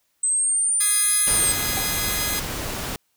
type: linear two-way sweep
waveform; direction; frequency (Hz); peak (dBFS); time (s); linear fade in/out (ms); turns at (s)
sine; up then down; 8150 to 9956 to 8240; -18; 0.23-1.52; 5; 1.21
type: chord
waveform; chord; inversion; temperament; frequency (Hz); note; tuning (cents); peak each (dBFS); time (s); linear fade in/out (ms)
5% pulse; Ab major; second; equal with one note detuned; 1244.5 / 1661.2 / 2052; Eb6 / Ab6 / C7; 0 / 0 / -34; -18 / -16 / -17; 0.8-2.4; 10
type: noise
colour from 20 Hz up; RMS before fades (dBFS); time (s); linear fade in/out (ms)
pink; -29; 1.27-2.96; 2
type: tone with exponential decay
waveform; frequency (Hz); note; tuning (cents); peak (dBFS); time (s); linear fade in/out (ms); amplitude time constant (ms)
square; 773; G5; -24; -24; 1.77-1.85; 2; 17
effects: white hiss -69 dBFS RMS until 3.16 s